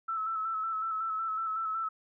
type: tone with vibrato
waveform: sine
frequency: 1312 Hz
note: E6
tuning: 9 cents flat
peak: -30 dBFS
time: 0.08-1.89 s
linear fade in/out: 10 ms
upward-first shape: square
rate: 5.4 Hz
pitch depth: 27 cents each way
effects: none